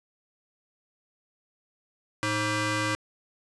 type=ring-modulated tone; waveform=15% pulse; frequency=422.8 Hz; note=G#4; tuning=31 cents sharp; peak=-16 dBFS; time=2.23-2.95 s; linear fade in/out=0 ms; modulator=735 Hz; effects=resampled to 22050 Hz + 9-bit